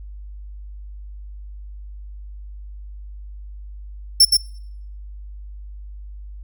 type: tone with echo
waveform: sawtooth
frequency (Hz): 5390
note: E8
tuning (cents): +38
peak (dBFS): -5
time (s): 4.2-4.25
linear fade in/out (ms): 5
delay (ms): 120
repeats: 1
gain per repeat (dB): -4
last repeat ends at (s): 4.37
effects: noise-tail reverb RT60 0.7 s tail -24 dB re dry + added 50 Hz sine -33 dBFS peak until 6.43 s